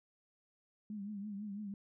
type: tone with vibrato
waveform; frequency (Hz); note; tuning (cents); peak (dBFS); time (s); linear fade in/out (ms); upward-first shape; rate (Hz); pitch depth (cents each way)
sine; 204.9; G#3; -23; -40; 0.9-1.74; 2; triangle; 6; 93
effects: none